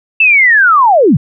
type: linear sweep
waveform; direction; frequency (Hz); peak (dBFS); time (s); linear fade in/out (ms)
sine; down; 2684 to 110; -4; 0.2-1.17; 5
effects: none